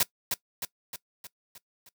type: noise with echo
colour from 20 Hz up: white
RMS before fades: -23 dBFS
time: 0-0.03 s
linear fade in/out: 2 ms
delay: 310 ms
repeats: 6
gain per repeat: -5 dB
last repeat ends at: 1.89 s
effects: noise-tail reverb RT60 0.1 s tail -20 dB re dry